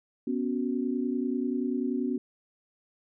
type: chord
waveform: sine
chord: B suspended second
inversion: none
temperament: equal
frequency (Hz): 246.9 / 277.2 / 370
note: B3 / C#4 / F#4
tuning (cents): 0 / 0 / 0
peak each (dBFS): -29 / -31 / -34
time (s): 0.27-2.18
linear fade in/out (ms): 5
effects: none